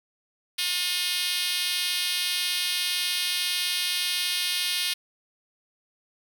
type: tone with high-pass filter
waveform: 5% pulse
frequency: 358.3 Hz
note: F4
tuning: 44 cents sharp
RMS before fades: -27 dBFS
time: 0.58-4.94 s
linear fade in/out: 10 ms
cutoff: 3200 Hz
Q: 1.1
effects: none